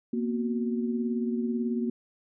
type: tone cluster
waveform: sine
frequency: 234.4 / 252.6 / 370.4 Hz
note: A#3 / B3 / F#4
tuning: +10 / +39 / +2 cents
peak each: -27 / -36 / -34 dBFS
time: 0.13-1.9 s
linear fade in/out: 5 ms
effects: none

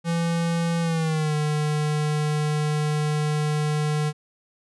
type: tone with pitch glide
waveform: square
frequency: 168.3 to 150.81 Hz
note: E3 to D3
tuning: +36 to +46 cents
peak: -22 dBFS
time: 0.04-4.13 s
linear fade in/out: 50 ms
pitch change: -190 cents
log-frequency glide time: 0.81-1.34 s
effects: resampled to 24000 Hz

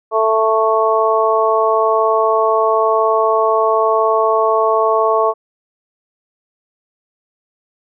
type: harmonic tone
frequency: 221 Hz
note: A3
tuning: 8 cents sharp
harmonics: 2 / 3 / 4 / 5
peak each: -16 / -16 / -20 / -16 dBFS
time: 0.11-5.34 s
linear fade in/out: 50 ms
effects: none

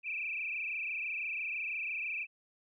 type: tone with frequency modulation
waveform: sine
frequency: 2489 Hz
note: D#7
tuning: in tune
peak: -34 dBFS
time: 0.03-2.27 s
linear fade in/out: 50 ms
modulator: 26 Hz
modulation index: 6.1
effects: none

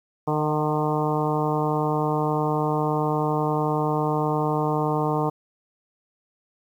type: harmonic tone with a mistuned harmonic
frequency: 151.8 Hz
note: D#3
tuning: 42 cents flat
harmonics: 1 / 2 / 3 / 4 / 5 / 6 / 7 / 8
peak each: -26 / -28 / -27 / -32 / -29 / -30 / -31 / -36 dBFS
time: 0.27-5.3 s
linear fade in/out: 10 ms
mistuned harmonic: 4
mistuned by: +29 cents
effects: 9-bit

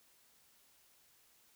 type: silence
effects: white hiss -68 dBFS RMS until 1.55 s

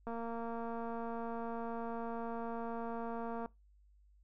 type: click train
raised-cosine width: 1 ms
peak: -29 dBFS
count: 784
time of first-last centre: 0.07-3.46 s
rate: 231 Hz
effects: noise-tail reverb RT60 0.2 s tail -22 dB re dry + added 50 Hz sine -62 dBFS peak until 4.23 s

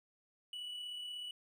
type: tone with amplitude modulation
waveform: triangle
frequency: 2951 Hz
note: F#7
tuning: 5 cents flat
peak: -39 dBFS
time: 0.53-1.31 s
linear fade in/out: 2 ms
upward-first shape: sine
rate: 36.5 Hz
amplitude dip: 30%
effects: none

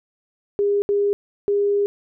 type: tone bursts at uneven times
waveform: sine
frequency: 405.8 Hz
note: G#4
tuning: 40 cents flat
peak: -16 dBFS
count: 3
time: 0.59-0.82 / 0.89-1.13 / 1.48-1.86 s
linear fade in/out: 0 ms
effects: none

